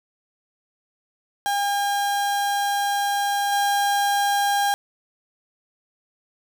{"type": "tone with level steps", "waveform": "35% pulse", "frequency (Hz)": 807, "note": "G#5", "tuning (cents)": -50, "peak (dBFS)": [-19, -17], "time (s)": [1.46, 4.74], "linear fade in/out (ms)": 0, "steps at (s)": 3.52, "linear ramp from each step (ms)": 5, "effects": []}